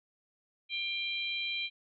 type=harmonic tone; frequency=793 Hz; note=G5; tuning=20 cents sharp; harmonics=3 / 4 / 5; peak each=-35 / -37 / -39 dBFS; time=0.69-1.7 s; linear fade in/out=50 ms; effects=none

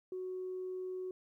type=tone; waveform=sine; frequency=370 Hz; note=F#4; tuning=in tune; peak=-37 dBFS; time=0.12-1.11 s; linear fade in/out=2 ms; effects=tanh soft clip ceiling -33 dBFS + 13-bit

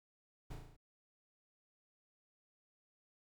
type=noise with echo; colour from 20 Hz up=brown; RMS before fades=-43 dBFS; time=0.5-0.55 s; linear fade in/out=10 ms; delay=36 ms; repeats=6; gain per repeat=-3 dB; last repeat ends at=0.766 s; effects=none

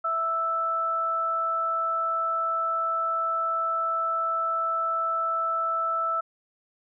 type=tone pair together; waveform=sine; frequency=659.3 / 1318.6 Hz; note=E5 / E6; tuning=0 / 0 cents; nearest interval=octave; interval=1200 cents; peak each=-33 / -24 dBFS; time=0.04-6.21 s; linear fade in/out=10 ms; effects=none

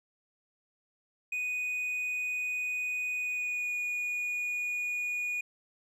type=tone with pitch glide; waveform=triangle; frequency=2484 to 2454 Hz; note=D#7 to D#7; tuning=-3 to -25 cents; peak=-29 dBFS; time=1.32-5.41 s; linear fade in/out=5 ms; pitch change=-22 cents; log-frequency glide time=3.16-3.75 s; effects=none

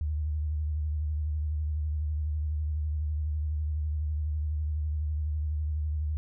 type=tone with vibrato; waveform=sine; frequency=75.9 Hz; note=D#2; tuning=42 cents flat; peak=-27 dBFS; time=0.01-6.17 s; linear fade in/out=0 ms; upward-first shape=sine; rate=12 Hz; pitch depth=55 cents each way; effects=none

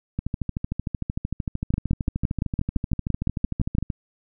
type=two click trains; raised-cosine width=5 ms; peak=-9 / -13 dBFS; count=13 / 50; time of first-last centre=1.74-3.784 / 0.19-3.902 s; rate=5.87 / 13.2 Hz; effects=none

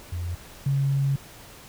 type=tone pair in turn; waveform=sine; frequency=87 / 138.1 Hz; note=F2 / C#3; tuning=-6 / -6 cents; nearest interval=minor sixth; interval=800 cents; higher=second; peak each=-27 / -20 dBFS; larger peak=second; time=0.12-0.35 / 0.66-1.16 s; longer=second; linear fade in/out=5 ms; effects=pink hiss -46 dBFS RMS until 1.68 s

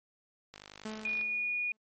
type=click train; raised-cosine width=0.2 ms; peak=-29 dBFS; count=35; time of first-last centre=0.54-1.212 s; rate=50.6 Hz
type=tone with exponential decay; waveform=sawtooth; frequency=216.8 Hz; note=A3; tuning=25 cents flat; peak=-32 dBFS; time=0.85-1.77 s; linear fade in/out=5 ms; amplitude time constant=200 ms
type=tone; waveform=sine; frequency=2450 Hz; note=D#7; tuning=27 cents flat; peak=-30 dBFS; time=1.05-1.72 s; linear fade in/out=2 ms
effects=MP3 32 kbps

